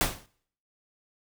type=noise with exponential decay; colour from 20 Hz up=pink; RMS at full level=-21 dBFS; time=0.01-0.26 s; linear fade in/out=0 ms; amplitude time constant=53 ms; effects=noise-tail reverb RT60 0.6 s tail -22 dB re dry